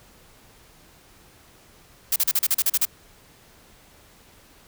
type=noise bursts; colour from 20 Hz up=blue; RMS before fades=-20 dBFS; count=10; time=2.12-2.853 s; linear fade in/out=5 ms; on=40 ms; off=37 ms; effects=pink hiss -53 dBFS RMS until 4.67 s